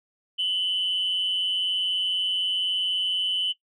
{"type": "tone with amplitude modulation", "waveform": "sine", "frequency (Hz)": 3007, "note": "F#7", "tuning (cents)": 27, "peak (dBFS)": -18, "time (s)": [0.38, 3.53], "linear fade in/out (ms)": 20, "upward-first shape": "sine", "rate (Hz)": 184, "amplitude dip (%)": 60, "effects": ["noise-tail reverb RT60 0.1 s tail -18 dB re dry", "tanh soft clip ceiling -18 dBFS"]}